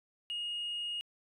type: tone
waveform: sine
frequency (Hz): 2865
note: F7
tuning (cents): +44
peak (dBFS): -33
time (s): 0.3-1.01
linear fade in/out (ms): 0
effects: tanh soft clip ceiling -32 dBFS